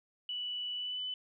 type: tone with pitch glide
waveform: sine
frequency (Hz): 2960 to 3001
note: F#7 to F#7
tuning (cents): 0 to +24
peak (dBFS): -35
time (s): 0.29-1.14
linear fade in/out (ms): 2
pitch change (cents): +24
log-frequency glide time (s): 0.75-1.02
effects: none